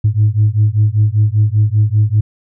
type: beating tone pair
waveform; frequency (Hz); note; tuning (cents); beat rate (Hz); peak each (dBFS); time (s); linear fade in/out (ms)
sine; 103.8 / 108.9; G#2 / A2; 0 / -17; 5.1; -11; 0.04-2.21; 10
effects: tanh soft clip ceiling -4 dBFS